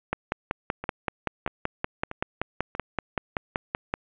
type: two click trains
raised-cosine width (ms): 0.5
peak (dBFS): -10 / -18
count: 21 / 4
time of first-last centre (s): 0.13-3.94 / 0.84-2.751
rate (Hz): 5.25 / 1.57
effects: resampled to 8000 Hz + 8-bit